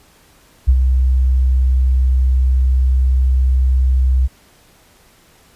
sine tone with ADSR envelope, 64.3 Hz, C2, 30 cents flat, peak -5 dBFS, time 0.67-4.28 s, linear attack 20 ms, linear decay 55 ms, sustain -5 dB, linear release 26 ms, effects pink hiss -50 dBFS RMS until 5.55 s + resampled to 32000 Hz

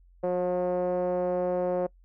5% pulse tone with low-pass filter, 179.9 Hz, F#3, 48 cents flat, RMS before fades -27 dBFS, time 0.23-1.87 s, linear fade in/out 10 ms, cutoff 530 Hz, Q 3.3, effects noise-tail reverb RT60 0.1 s tail -24 dB re dry + added 44 Hz sine -54 dBFS peak until 2.04 s

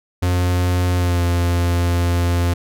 45% pulse tone with pitch glide, 89.4 to 86.96 Hz, F2 to F2, +41 to -7 cents, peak -15 dBFS, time 0.22-2.54 s, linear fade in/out 10 ms, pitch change -48 cents, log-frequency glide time 0.95-1.22 s, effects none

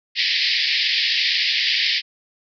white band-pass noise, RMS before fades -20 dBFS, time 0.15-2.02 s, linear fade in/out 50 ms, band 1800 to 5100 Hz, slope 96 dB/octave, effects none

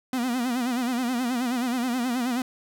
45% pulse tone with vibrato, 246.9 Hz, B3, in tune, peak -24 dBFS, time 0.13-2.42 s, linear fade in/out 2 ms, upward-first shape sine, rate 9.4 Hz, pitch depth 100 cents each way, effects none

